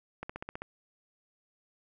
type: click train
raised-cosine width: 0.5 ms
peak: -23 dBFS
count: 7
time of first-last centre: 0.23-0.62 s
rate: 15.4 Hz
effects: none